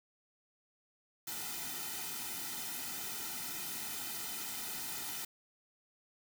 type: noise with comb filter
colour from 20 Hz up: white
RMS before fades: -41 dBFS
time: 1.27-5.25 s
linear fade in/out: 5 ms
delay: 1.8 ms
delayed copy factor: -1
effects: none